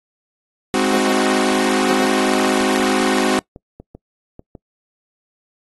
sawtooth chord, Ab dominant seventh, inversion none, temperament equal, 207.7 / 261.6 / 311.1 / 370 Hz, Ab3 / C4 / Eb4 / Gb4, 0 / 0 / 0 / 0 cents, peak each -18 / -15 / -20 / -15 dBFS, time 0.74-3.39 s, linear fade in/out 0 ms
clicks, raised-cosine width 2 ms, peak -22 dBFS, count 7, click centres 2.609 / 2.8 / 3.561 / 3.8 / 3.95 / 4.394 / 4.552 s
effects noise-tail reverb RT60 0.1 s tail -24 dB re dry + AAC 32 kbps

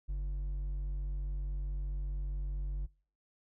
sine tone with hard clipping, 47.64 Hz, G1, 49 cents flat, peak -34 dBFS, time 0.08-2.87 s, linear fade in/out 20 ms, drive 4 dB, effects noise-tail reverb RT60 0.5 s tail -26 dB re dry

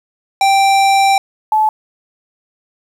square / sine tone pair in turn, 784 / 864.1 Hz, G5 / A5, 0 / -32 cents, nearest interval major second, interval 168 cents, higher second, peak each -9 dBFS, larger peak neither, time 0.41-1.18 / 1.52-1.69 s, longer first, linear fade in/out 2 ms, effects low-pass 9000 Hz 12 dB/octave + 7-bit

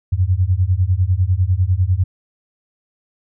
sine beating tone pair, 87.3 / 97.3 Hz, F2 / G2, 0 / -12 cents, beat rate 10 Hz, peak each -16 dBFS, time 0.12-2.04 s, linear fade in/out 10 ms, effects none

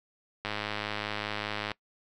click train, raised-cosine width 0.3 ms, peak -16 dBFS, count 134, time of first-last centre 0.45-1.717 s, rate 105 Hz, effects noise-tail reverb RT60 0.1 s tail -22 dB re dry

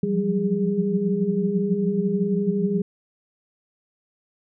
sine tone cluster, 171 / 178.7 / 185.2 / 197 / 409.4 Hz, F3 / F3 / F#3 / G3 / G#4, -36 / +40 / +2 / +9 / -25 cents, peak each -30 / -29 / -28 / -23 / -25 dBFS, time 0.03-2.82 s, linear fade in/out 5 ms, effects none

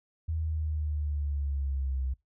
sine linear sweep, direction down, 80.8 to 64.5 Hz, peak -28 dBFS, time 0.28-2.14 s, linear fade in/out 10 ms, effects noise-tail reverb RT60 0.2 s tail -24 dB re dry

